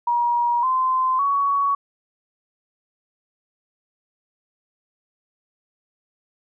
sine tone with pitch steps, 954 / 1034.4 / 1121.5 Hz, A#5 / C6 / C#6, +40 / -20 / +20 cents, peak -17 dBFS, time 0.07-1.75 s, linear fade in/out 5 ms, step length 560 ms, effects none

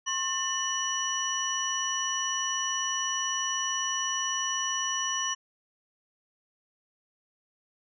sine tone cluster, 1070 / 1796 / 2971 / 5850 Hz, C6 / A6 / F#7 / F#8, +38 / +35 / +6 / -21 cents, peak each -33 / -36 / -33 / -31 dBFS, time 0.06-5.35 s, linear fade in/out 20 ms, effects none

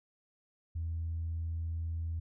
sine tone, 82.41 Hz, E2, in tune, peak -32 dBFS, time 0.75-2.2 s, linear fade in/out 10 ms, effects tanh soft clip ceiling -29 dBFS

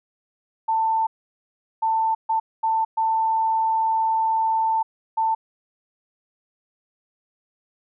sine tone bursts at uneven times, 891 Hz, A5, 22 cents sharp, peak -18 dBFS, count 6, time 0.68-1.07 / 1.82-2.15 / 2.29-2.4 / 2.63-2.85 / 2.97-4.83 / 5.17-5.35 s, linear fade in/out 10 ms, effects none

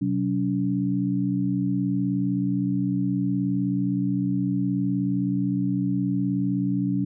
sine tone cluster, 129.1 / 188.4 / 284.6 Hz, C3 / F#3 / C#4, -23 / +32 / +46 cents, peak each -28 / -25 / -25 dBFS, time 0.01-7.05 s, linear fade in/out 10 ms, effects none

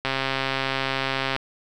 click train, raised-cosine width 0.3 ms, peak -8 dBFS, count 177, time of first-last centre 0.05-1.363 s, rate 134 Hz, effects none

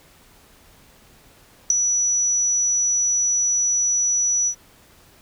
sine tone with ADSR envelope, 5900 Hz, F#8, 6 cents flat, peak -8 dBFS, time 1.7-4.55 s, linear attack 3 ms, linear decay 7 ms, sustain -9 dB, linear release 78 ms, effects pink hiss -52 dBFS RMS until 5.21 s

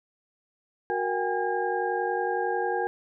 sine tone cluster, 367.7 / 466.8 / 766 / 817 / 1620 Hz, F#4 / A#4 / G5 / G#5 / G#6, -11 / +2 / -40 / -29 / -43 cents, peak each -31 / -30 / -35 / -29 / -34 dBFS, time 0.9-2.87 s, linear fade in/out 0 ms, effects none

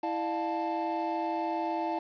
triangle tone cluster, 329.2 / 604 / 704 / 877 Hz, E4 / D5 / F5 / A5, -2 / +48 / +14 / -6 cents, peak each -32 / -36 / -33 / -31 dBFS, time 0.03-1.99 s, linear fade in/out 5 ms, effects resampled to 11025 Hz + 9-bit

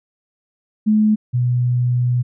sine tone pair in turn, 214.1 / 123.25 Hz, A3 / B2, -47 / -3 cents, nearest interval minor seventh, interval 956 cents, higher first, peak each -11 / -14 dBFS, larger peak first, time 0.86-1.16 / 1.33-2.23 s, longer second, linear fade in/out 20 ms, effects none

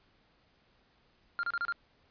triangle tone bursts, 1396.9 Hz, F6, in tune, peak -28 dBFS, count 5, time 1.39-1.724 s, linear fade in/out 0 ms, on 42 ms, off 31 ms, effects pink hiss -68 dBFS RMS until 2.1 s + resampled to 11025 Hz

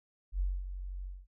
sine tone with ADSR envelope, 46.25 Hz, F#1, in tune, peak -27 dBFS, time 0.32-1.27 s, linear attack 80 ms, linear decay 230 ms, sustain -10 dB, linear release 220 ms, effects none

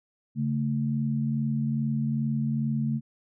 sine tone pair together, 140.29 / 222.7 Hz, C#3 / A3, +21 / +21 cents, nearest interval minor sixth, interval 800 cents, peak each -27 dBFS, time 0.35-3.01 s, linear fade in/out 50 ms, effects none

